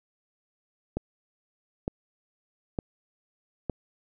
click train, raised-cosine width 2 ms, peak -15 dBFS, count 4, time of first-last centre 0.97-3.697 s, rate 1.1 Hz, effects none

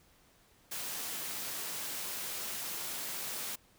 white high-pass noise, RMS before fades -39 dBFS, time 0.71-3.56 s, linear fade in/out 10 ms, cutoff 130 Hz, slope 12 dB/octave, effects pink hiss -65 dBFS RMS until 3.78 s

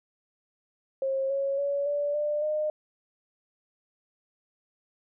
sine tone with pitch steps, 537 / 550.8 / 565 / 579.5 / 594.5 / 609.8 Hz, C5 / C#5 / C#5 / D5 / D5 / D#5, +45 / -11 / +33 / -23 / +21 / -35 cents, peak -25 dBFS, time 1.02-2.7 s, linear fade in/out 2 ms, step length 280 ms, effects none

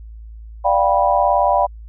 sine chord, G dominant seventh, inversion second, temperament just, 588 / 705.6 / 784 / 980 Hz, D5 / F5 / G5 / B5, +2 / +18 / 0 / -14 cents, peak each -18 dBFS, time 0.64-1.67 s, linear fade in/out 20 ms, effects added 55 Hz sine -33 dBFS peak until 1.88 s

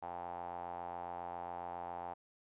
sawtooth tone with band-pass filter, 87.31 Hz, F2, in tune, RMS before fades -44 dBFS, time 0.02-2.14 s, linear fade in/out 10 ms, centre 810 Hz, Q 6.5, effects resampled to 8000 Hz

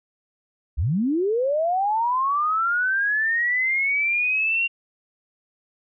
sine linear sweep, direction up, 55 to 2773 Hz, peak -19 dBFS, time 0.77-4.68 s, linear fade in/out 20 ms, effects none

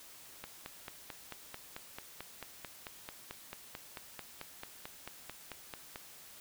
click train, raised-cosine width 0.3 ms, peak -26 dBFS, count 26, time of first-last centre 0.44-5.959 s, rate 4.53 Hz, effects white hiss -54 dBFS RMS until 6.4 s

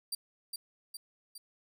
20% pulse tone with echo, 4699 Hz, D8, in tune, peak -27 dBFS, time 0.12-0.15 s, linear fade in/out 5 ms, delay 410 ms, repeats 3, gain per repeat -4 dB, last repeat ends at 1.38 s, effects none

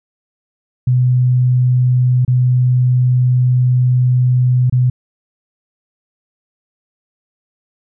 sine tone with dropouts, 125.6 Hz, B2, 30 cents sharp, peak -9 dBFS, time 0.87-4.9 s, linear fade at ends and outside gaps 5 ms, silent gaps 2.25-2.278 / 4.698-4.724 s, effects none

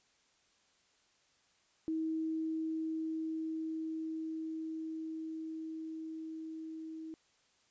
sine tone with level ramp, 319.5 Hz, D#4, 46 cents sharp, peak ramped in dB -32 to -42 dBFS, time 1.88-7.14 s, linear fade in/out 0 ms, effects white hiss -71 dBFS RMS until 7.7 s + resampled to 16000 Hz

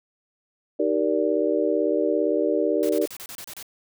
sine chord, Eb major seventh, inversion none, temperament just, 311.1 / 388.9 / 466.7 / 583.4 Hz, Eb4 / G4 / Bb4 / D5, 0 / -14 / +2 / -12 cents, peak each -25 dBFS, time 0.79-3.06 s, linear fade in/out 10 ms
white noise bursts, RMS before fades -38 dBFS, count 9, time 2.83-3.627 s, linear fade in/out 0 ms, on 61 ms, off 31 ms
effects none

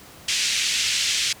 pink band-pass noise, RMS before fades -23 dBFS, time 0.28-1.33 s, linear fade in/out 5 ms, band 2300 to 7500 Hz, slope 24 dB/octave, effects pink hiss -45 dBFS RMS until 1.4 s + high-pass 60 Hz 12 dB/octave

